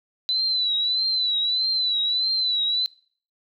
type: tone with vibrato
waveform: sine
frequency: 3992 Hz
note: B7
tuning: 18 cents sharp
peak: -20 dBFS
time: 0.29-2.86 s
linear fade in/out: 0 ms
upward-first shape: triangle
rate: 1.6 Hz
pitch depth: 84 cents each way
effects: noise-tail reverb RT60 0.5 s tail -23 dB re dry